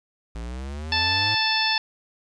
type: exponential sweep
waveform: square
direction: up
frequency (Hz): 55 to 108.7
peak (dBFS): -31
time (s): 0.35-1.35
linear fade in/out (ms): 5
type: harmonic tone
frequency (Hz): 880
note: A5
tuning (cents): 0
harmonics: 1 / 2 / 3 / 4 / 5 / 6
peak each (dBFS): -27 / -27 / -27 / -27 / -27 / -27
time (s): 0.92-1.78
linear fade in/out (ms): 2
effects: resampled to 22050 Hz + 9-bit